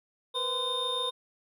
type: tone cluster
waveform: triangle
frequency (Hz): 483.1 / 510 / 1025 / 3652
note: B4 / C5 / C6 / A#7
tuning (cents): -38 / -44 / -36 / -36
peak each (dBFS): -36 / -36 / -33 / -29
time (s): 0.34-1.11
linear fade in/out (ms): 20
effects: none